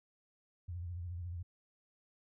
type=tone with vibrato; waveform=sine; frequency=87.31 Hz; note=F2; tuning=in tune; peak=-39 dBFS; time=0.68-1.43 s; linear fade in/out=10 ms; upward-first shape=sine; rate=14 Hz; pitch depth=83 cents each way; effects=none